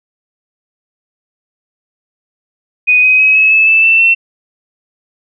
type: tone with pitch steps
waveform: sine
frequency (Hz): 2489 / 2518 / 2547 / 2577 / 2607 / 2637 / 2668 / 2699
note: D#7 / D#7 / D#7 / E7 / E7 / E7 / E7 / E7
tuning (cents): 0 / +20 / +40 / -40 / -20 / 0 / +20 / +40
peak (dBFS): -5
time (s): 2.87-4.15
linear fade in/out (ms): 20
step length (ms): 160
effects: none